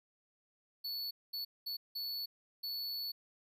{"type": "tone bursts at uneven times", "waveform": "square", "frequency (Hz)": 4435, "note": "C#8", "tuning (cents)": 0, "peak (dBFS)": -38, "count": 5, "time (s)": [[0.84, 1.11], [1.33, 1.45], [1.66, 1.77], [1.95, 2.26], [2.63, 3.12]], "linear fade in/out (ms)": 10, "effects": []}